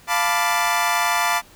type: chord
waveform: 25% pulse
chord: B half-diminished seventh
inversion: second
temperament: equal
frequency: 698.5 / 880 / 987.8 / 1174.7 Hz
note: F5 / A5 / B5 / D6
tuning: 0 / 0 / 0 / 0 cents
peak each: -20 dBFS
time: 0.07-1.42 s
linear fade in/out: 50 ms
effects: pink hiss -49 dBFS RMS until 1.55 s